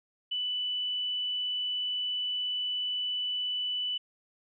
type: tone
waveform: sine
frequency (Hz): 2981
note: F#7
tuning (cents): +12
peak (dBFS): -29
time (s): 0.31-3.98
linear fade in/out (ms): 10
effects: none